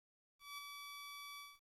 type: tone with ADSR envelope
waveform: 15% pulse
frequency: 1148 Hz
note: D6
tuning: 40 cents flat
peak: -39 dBFS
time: 0.39-1.6 s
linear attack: 190 ms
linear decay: 11 ms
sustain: -4 dB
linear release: 220 ms
effects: resampled to 32000 Hz + 12-bit